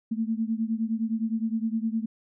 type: beating tone pair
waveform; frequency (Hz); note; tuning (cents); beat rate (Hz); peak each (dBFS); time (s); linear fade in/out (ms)
sine; 220.6 / 230.3; A3 / A#3; +5 / -21; 9.7; -27 / -29; 0.11-2.06; 10
effects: none